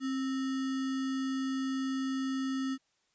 sine tone with sample-and-hold, 265.8 Hz, C4, 27 cents sharp, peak -30 dBFS, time 0-2.78 s, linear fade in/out 50 ms, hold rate 1575 Hz, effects white hiss -74 dBFS RMS until 3.14 s + resampled to 16000 Hz

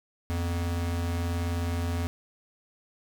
square tone pair together, 86.26 / 240 Hz, F2 / B3, -21 / -49 cents, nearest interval octave + tritone, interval 1772 cents, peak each -28 / -39 dBFS, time 0.3-2.07 s, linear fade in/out 0 ms, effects none

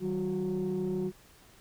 sine tone cluster, 157.6 / 190.7 / 366.2 Hz, D#3 / G3 / F#4, +23 / -47 / -18 cents, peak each -37 / -31 / -30 dBFS, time 0-1.12 s, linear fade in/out 50 ms, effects tanh soft clip ceiling -25 dBFS + pink hiss -58 dBFS RMS until 1.6 s

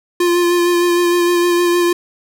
square tone with vibrato, 349.2 Hz, F4, in tune, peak -12 dBFS, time 0.2-1.93 s, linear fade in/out 5 ms, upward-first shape sine, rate 6.5 Hz, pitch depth 18 cents each way, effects none

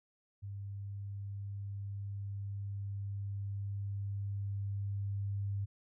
sine tone with level ramp, 99.9 Hz, G2, 33 cents sharp, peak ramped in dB -40 to -33 dBFS, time 0.42-5.66 s, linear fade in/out 20 ms, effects none

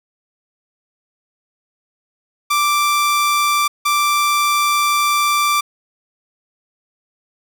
sawtooth tone bursts at uneven times, 1174.7 Hz, D6, in tune, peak -10 dBFS, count 2, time 2.5-3.68 / 3.85-5.61 s, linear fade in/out 10 ms, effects none

